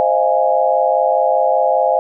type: chord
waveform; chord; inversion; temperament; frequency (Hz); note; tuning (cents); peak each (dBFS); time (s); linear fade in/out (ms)
sine; F minor seventh; second; equal with one note detuned; 523.3 / 622.3 / 687.3 / 830.6; C5 / Eb5 / F5 / Ab5; 0 / 0 / -28 / 0; -17; 0-1.99; 0
effects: none